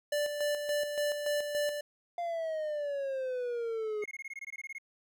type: tone with tremolo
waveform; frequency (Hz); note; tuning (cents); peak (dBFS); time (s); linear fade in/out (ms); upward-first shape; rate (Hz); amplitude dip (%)
square; 587.3; D5; 0; -29; 0.12-1.81; 5; square; 3.5; 50
type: exponential sweep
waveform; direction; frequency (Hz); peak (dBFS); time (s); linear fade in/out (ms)
triangle; down; 698.5 to 415.3; -30; 2.18-4.04; 2
type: tone bursts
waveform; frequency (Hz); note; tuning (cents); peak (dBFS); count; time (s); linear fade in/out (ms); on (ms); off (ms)
triangle; 2157; C#7; -48; -37; 14; 4.02-4.784; 5; 36; 20
effects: none